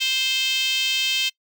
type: tone with high-pass filter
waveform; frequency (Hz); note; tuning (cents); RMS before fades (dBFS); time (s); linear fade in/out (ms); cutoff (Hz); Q
5% pulse; 523.3; C5; 0; -22; 0-1.3; 20; 2900; 5.7
effects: noise-tail reverb RT60 0.1 s tail -22 dB re dry